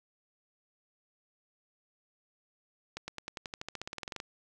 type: accelerating click train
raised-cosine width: 0.2 ms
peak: -21 dBFS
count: 19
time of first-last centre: 2.97-4.201 s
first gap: 110 ms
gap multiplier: 0.94
effects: none